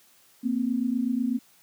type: tone pair together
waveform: sine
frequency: 232.2 / 260.3 Hz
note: A#3 / C4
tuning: -7 / -9 cents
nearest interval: major second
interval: 198 cents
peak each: -26 dBFS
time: 0.43-1.39 s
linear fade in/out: 20 ms
effects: white hiss -59 dBFS RMS until 1.62 s + high-pass 100 Hz 12 dB/octave